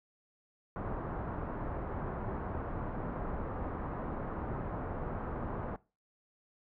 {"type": "low-pass noise", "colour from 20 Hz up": "pink", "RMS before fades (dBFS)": -38, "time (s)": [0.76, 5.76], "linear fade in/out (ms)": 0, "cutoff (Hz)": 1300, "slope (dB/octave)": 24, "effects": ["noise-tail reverb RT60 0.3 s tail -20 dB re dry"]}